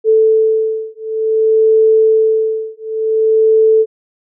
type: beating tone pair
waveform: sine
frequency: 440 / 440.55 Hz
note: A4 / A4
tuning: 0 / +2 cents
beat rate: 0.55 Hz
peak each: -12 dBFS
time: 0.04-3.86 s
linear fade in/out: 50 ms
effects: none